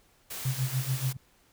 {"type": "noise", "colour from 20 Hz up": "white", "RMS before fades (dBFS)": -38, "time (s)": [0.3, 1.13], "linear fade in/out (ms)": 10}
{"type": "tone with tremolo", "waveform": "sine", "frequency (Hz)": 130.6, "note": "C3", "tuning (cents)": -3, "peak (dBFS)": -24, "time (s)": [0.45, 1.17], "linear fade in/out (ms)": 5, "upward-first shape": "sine", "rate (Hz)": 6.9, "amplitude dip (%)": 90}
{"effects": ["pink hiss -64 dBFS RMS until 1.52 s"]}